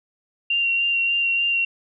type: tone with vibrato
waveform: sine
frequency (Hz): 2765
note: F7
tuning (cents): -18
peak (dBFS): -18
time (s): 0.5-1.65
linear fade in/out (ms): 5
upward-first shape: sine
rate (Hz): 3.4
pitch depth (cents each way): 16
effects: none